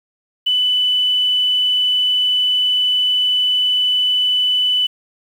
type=tone with quantisation; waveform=sine; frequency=2991 Hz; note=F#7; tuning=18 cents sharp; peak=-13 dBFS; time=0.46-4.87 s; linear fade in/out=10 ms; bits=7; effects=none